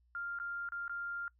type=tone with dropouts; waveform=sine; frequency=1396.9 Hz; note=F6; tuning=in tune; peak=-37 dBFS; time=0.15-1.28 s; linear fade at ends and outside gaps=1 ms; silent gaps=0.388-0.399 / 0.689-0.721 / 0.88-0.895 s; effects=noise-tail reverb RT60 0.1 s tail -24 dB re dry + added 60 Hz sine -67 dBFS peak until 1.39 s